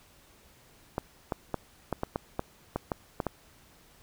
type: clicks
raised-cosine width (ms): 1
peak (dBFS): -15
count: 11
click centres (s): 0.981 / 1.322 / 1.543 / 1.927 / 2.034 / 2.159 / 2.394 / 2.76 / 2.918 / 3.202 / 3.267
effects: pink hiss -59 dBFS RMS until 4.02 s